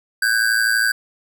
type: ring-modulated tone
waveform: square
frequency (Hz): 1569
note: G6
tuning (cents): +1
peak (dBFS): -13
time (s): 0.22-0.92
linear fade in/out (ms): 5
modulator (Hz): 56.1
effects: none